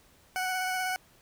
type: tone with vibrato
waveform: 20% pulse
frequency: 742 Hz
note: F#5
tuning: 5 cents sharp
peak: -24 dBFS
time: 0.36-0.96 s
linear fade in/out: 0 ms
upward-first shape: sine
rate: 16 Hz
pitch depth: 15 cents each way
effects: pink hiss -61 dBFS RMS until 1.21 s